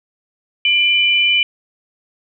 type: tone pair together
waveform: sine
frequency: 2376 / 2999 Hz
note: D7 / F#7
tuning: +20 / +23 cents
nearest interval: major third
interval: 403 cents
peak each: -14 dBFS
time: 0.65-1.43 s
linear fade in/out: 2 ms
effects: none